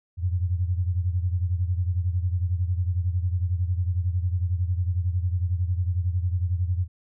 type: beating tone pair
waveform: sine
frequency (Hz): 87.31 / 98.31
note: F2 / G2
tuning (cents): 0 / +5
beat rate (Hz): 11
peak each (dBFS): -23 / -28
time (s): 0.17-6.88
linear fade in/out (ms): 50
effects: none